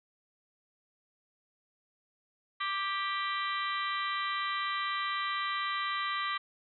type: harmonic tone with a mistuned harmonic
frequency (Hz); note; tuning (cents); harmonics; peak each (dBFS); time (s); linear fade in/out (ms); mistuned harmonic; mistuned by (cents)
392; G4; 0; 3 / 4 / 5 / 6 / 7 / 8 / 9 / 10; -33 / -43 / -37 / -43 / -50 / -41 / -49 / -42; 2.6-6.38; 10; 4; +21
effects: none